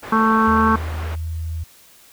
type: low-pass noise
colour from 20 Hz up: white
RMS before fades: -34 dBFS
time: 0.02-1.16 s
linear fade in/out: 20 ms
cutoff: 1400 Hz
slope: 12 dB/octave
type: harmonic tone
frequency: 221.5 Hz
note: A3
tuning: 12 cents sharp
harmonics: 1 / 2 / 4 / 5 / 6 / 7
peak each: -17 / -24 / -23 / -17 / -23 / -24 dBFS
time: 0.12-0.76 s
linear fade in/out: 5 ms
type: tone with pitch glide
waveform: sine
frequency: 80.1 to 81.31 Hz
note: E2 to E2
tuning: -49 to -23 cents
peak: -23 dBFS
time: 0.47-1.64 s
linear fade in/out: 10 ms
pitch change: +26 cents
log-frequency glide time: 0.98-1.3 s
effects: white hiss -49 dBFS RMS until 2.12 s